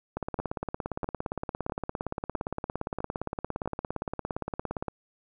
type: two click trains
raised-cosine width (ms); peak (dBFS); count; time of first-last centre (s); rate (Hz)
1; -18 / -17; 6 / 83; 0.39-3.658 / 0.17-4.883; 1.53 / 17.4
effects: none